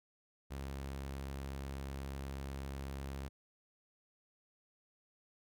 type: tone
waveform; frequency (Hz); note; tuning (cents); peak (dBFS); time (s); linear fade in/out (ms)
sawtooth; 68.2; C#2; -28; -37; 0.5-3.29; 20
effects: none